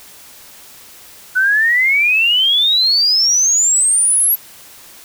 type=exponential sweep; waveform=sine; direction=up; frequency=1480 to 11750 Hz; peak=-10 dBFS; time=1.35-4.36 s; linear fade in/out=20 ms; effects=white hiss -40 dBFS RMS until 5.04 s